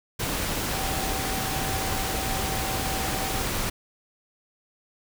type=tone in noise; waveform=sine; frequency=769 Hz; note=G5; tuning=33 cents flat; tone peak=-34 dBFS; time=0.72-3.42 s; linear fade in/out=10 ms; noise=pink; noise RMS=-28 dBFS; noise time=0.19-3.7 s; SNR=-9 dB; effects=none